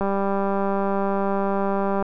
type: click train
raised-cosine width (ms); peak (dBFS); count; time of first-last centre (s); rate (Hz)
1; -11; 398; 0.01-2.025; 197
effects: none